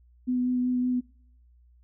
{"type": "tone with vibrato", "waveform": "sine", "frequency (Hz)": 249.9, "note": "B3", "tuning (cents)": 21, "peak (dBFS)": -23, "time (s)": [0.27, 1.01], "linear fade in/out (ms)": 20, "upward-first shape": "sine", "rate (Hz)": 5.3, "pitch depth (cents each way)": 12, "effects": ["noise-tail reverb RT60 0.7 s tail -25 dB re dry", "added 60 Hz sine -55 dBFS peak until 1.83 s"]}